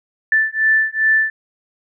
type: beating tone pair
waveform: sine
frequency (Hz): 1760 / 1762.5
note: A6 / A6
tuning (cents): 0 / +2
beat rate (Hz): 2.5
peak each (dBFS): -16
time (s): 0.32-1.3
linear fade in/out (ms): 2
effects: none